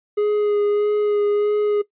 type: tone with vibrato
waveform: triangle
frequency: 415.3 Hz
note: G#4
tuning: in tune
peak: -14 dBFS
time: 0.17-1.82 s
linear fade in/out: 10 ms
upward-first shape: sine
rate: 1.6 Hz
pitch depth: 15 cents each way
effects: noise-tail reverb RT60 0.1 s tail -18 dB re dry + resampled to 8000 Hz